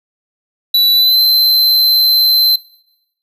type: tone with pitch glide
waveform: square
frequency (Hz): 3951 to 4088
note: B7 to C8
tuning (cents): 0 to -41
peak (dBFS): -8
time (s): 0.74-2.56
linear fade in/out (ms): 5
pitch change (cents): +59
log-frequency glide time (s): 0.93-1.21
effects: noise-tail reverb RT60 0.9 s tail -22 dB re dry